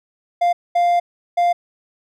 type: tone bursts at uneven times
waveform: triangle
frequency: 698.5 Hz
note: F5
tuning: in tune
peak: -11 dBFS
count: 3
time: 0.41-0.53 / 0.75-1 / 1.37-1.53 s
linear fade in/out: 10 ms
effects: none